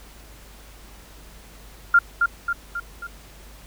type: tone with echo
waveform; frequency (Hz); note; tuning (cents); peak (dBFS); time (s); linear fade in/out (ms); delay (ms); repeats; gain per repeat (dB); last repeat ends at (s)
sine; 1396.9; F6; 0; -10; 1.94-1.99; 5; 270; 4; -5; 3.07
effects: added 50 Hz sine -45 dBFS peak until 3.66 s + pink hiss -48 dBFS RMS until 3.66 s